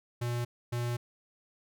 square tone bursts at uneven times, 120.2 Hz, B2, 46 cents flat, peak -31 dBFS, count 2, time 0.21-0.45 / 0.72-0.97 s, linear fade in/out 10 ms, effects none

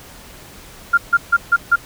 sine tone bursts, 1397 Hz, F6, in tune, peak -8 dBFS, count 5, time 0.93-1.76 s, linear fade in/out 10 ms, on 46 ms, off 150 ms, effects pink hiss -40 dBFS RMS until 1.85 s

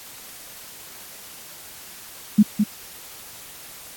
sine tone with echo, 210 Hz, G#3, 19 cents sharp, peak -8 dBFS, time 2.38-2.43 s, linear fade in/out 10 ms, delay 210 ms, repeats 1, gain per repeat -6 dB, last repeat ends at 2.64 s, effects white hiss -41 dBFS RMS until 3.96 s + AAC 64 kbps

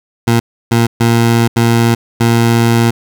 20% pulse tone bursts at uneven times, 116.54 Hz, A#2, in tune, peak -3 dBFS, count 5, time 0.27-0.4 / 0.71-0.87 / 1-1.48 / 1.56-1.95 / 2.2-2.91 s, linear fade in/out 10 ms, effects none

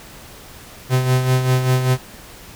45% pulse tone with tremolo, 128.4 Hz, C3, 32 cents flat, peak -12 dBFS, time 0.89-1.98 s, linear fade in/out 50 ms, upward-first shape sine, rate 5.1 Hz, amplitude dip 55%, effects pink hiss -40 dBFS RMS until 2.55 s

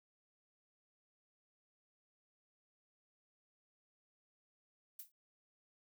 violet noise with exponential decay, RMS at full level -44 dBFS, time 4.99-5.12 s, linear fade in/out 5 ms, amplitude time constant 28 ms, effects none

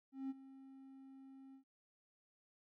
triangle tone with ADSR envelope, 267.9 Hz, C4, 41 cents sharp, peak -36 dBFS, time 0.12-1.64 s, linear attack 180 ms, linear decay 28 ms, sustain -17 dB, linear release 97 ms, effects tanh soft clip ceiling -32 dBFS

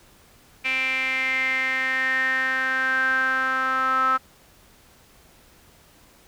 sawtooth tone with band-pass filter sweep, 261.6 Hz, C4, in tune, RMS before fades -23 dBFS, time 0.64-4.18 s, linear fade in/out 20 ms, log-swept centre 2400 to 1300 Hz, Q 9.5, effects pink hiss -54 dBFS RMS until 6.27 s

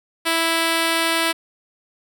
5% pulse tone, 329.6 Hz, E4, in tune, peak -6 dBFS, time 0.25-1.33 s, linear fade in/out 20 ms, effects none

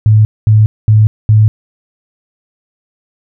sine tone bursts, 107.8 Hz, A2, 35 cents flat, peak -3 dBFS, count 4, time 0.06-1.48 s, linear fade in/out 0 ms, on 190 ms, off 220 ms, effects none

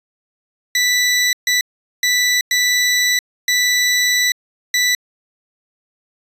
20% pulse tone bursts at uneven times, 1975.5 Hz, B6, in tune, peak -8 dBFS, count 6, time 0.75-1.33 / 1.47-1.61 / 2.03-2.41 / 2.51-3.19 / 3.48-4.32 / 4.74-4.95 s, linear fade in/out 2 ms, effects resampled to 32000 Hz

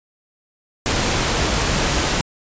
pink noise, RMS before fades -19 dBFS, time 0.86-2.21 s, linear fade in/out 0 ms, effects resampled to 16000 Hz

